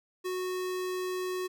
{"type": "tone", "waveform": "square", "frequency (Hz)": 367.7, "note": "F#4", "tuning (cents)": -11, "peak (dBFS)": -32, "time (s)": [0.24, 1.48], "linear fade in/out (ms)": 20, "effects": []}